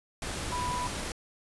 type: tone in noise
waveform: sine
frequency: 987.8 Hz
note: B5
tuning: in tune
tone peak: -31 dBFS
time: 0.52-0.87 s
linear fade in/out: 2 ms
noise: pink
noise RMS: -35 dBFS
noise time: 0.22-1.12 s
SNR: +1 dB
effects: resampled to 24000 Hz